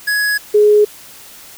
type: tone pair in turn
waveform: square / sine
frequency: 1675 / 418.8 Hz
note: G#6 / G#4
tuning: +14 / +15 cents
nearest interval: 2 octaves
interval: 2399 cents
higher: first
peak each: -14 / -6 dBFS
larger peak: second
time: 0.07-0.38 / 0.54-0.85 s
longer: neither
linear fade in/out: 10 ms
effects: white hiss -38 dBFS RMS until 1.57 s